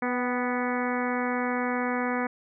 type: harmonic tone with a mistuned harmonic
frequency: 246.9 Hz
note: B3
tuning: in tune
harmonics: 1 / 2 / 3 / 4 / 5 / 6 / 7 / 8 / 9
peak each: -29 / -32 / -34 / -35 / -36 / -37 / -37 / -38 / -39 dBFS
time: 0.02-2.27 s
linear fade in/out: 5 ms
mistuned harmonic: 3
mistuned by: +28 cents
effects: none